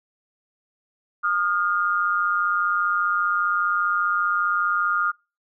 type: tone pair together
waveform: sine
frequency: 1227 / 1412 Hz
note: D#6 / F6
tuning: -25 / +19 cents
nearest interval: major second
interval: 244 cents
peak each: -22 dBFS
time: 1.23-5.12 s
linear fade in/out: 20 ms
effects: noise-tail reverb RT60 0.3 s tail -26 dB re dry